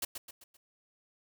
white noise with echo, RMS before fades -34 dBFS, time 0.02-0.05 s, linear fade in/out 5 ms, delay 130 ms, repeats 4, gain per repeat -7 dB, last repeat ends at 0.57 s, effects none

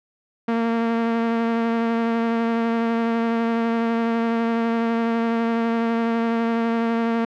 sawtooth tone with vibrato, 230 Hz, A#3, 23 cents flat, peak -15 dBFS, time 0.48-7.25 s, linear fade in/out 5 ms, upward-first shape triangle, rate 12 Hz, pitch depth 17 cents each way, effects low-pass 2000 Hz 12 dB/octave

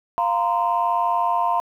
sine chord, F suspended fourth, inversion none, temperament equal with one note detuned, 698.5 / 932.3 / 1032.7 Hz, F5 / Bb5 / C6, 0 / 0 / -23 cents, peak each -22 / -21 / -22 dBFS, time 0.18-1.6 s, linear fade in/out 0 ms, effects tanh soft clip ceiling -10 dBFS + 9-bit

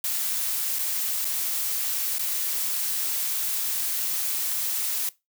blue noise with dropouts, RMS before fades -27 dBFS, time 0.04-5.09 s, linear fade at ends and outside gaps 2 ms, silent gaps 0.787-0.791 / 1.247-1.251 / 2.184-2.193 s, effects noise-tail reverb RT60 0.2 s tail -19 dB re dry

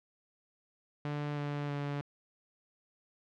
sawtooth tone with pitch steps, 146.83 / 145.14 / 143.48 Hz, D3 / D3 / D3, 0 / -20 / -40 cents, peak -30 dBFS, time 1.05-2.01 s, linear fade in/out 0 ms, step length 320 ms, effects low-pass 3000 Hz 12 dB/octave

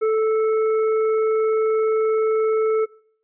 sine tone with hard clipping, 438.5 Hz, A4, 6 cents flat, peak -18 dBFS, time 0.01-2.86 s, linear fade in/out 20 ms, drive 7 dB, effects noise-tail reverb RT60 0.6 s tail -22 dB re dry + resampled to 8000 Hz

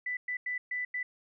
sine tone bursts at uneven times, 1988 Hz, B6, 11 cents sharp, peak -31 dBFS, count 5, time 0.06-0.17 / 0.28-0.37 / 0.46-0.58 / 0.71-0.85 / 0.94-1.03 s, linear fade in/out 5 ms, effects none

